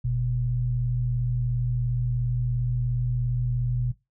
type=tone pair together; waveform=sine; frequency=44.98 / 122.1 Hz; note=F#1 / B2; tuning=-48 / -19 cents; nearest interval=octave + perfect fourth; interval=1729 cents; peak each=-29 / -24 dBFS; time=0.04-3.92 s; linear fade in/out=10 ms; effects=noise-tail reverb RT60 0.2 s tail -17 dB re dry